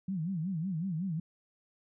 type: tone with vibrato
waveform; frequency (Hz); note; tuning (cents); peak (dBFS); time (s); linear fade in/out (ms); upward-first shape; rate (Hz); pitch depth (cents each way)
sine; 174.61; F3; 0; -31; 0.08-1.2; 5; sine; 5.4; 210
effects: none